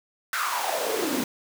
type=noise with high-pass filter sweep; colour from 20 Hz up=pink; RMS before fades=-27 dBFS; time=0.33-1.24 s; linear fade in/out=2 ms; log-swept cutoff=1500 to 230 Hz; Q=5.1; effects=none